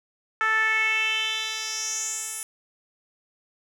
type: tone with band-pass filter sweep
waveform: 10% pulse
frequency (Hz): 439.4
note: A4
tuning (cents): -2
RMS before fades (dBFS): -26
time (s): 0.41-2.43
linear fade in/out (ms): 0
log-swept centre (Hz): 1500 to 9800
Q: 4
effects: none